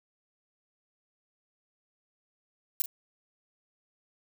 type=noise with echo; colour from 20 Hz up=violet; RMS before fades=-26 dBFS; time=2.8-2.82 s; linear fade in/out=0 ms; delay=39 ms; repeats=1; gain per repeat=-13 dB; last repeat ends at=2.859 s; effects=none